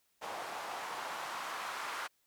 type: noise with band-pass filter sweep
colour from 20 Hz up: white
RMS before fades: -41 dBFS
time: 0.21-2.08 s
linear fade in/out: 20 ms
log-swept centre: 760 to 1200 Hz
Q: 1.7
effects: white hiss -75 dBFS RMS until 2.26 s